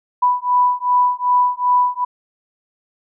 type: beating tone pair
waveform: sine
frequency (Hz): 987.8 / 990.4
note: B5 / B5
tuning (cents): 0 / +5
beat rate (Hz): 2.6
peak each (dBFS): -16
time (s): 0.22-2.05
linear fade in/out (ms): 10
effects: none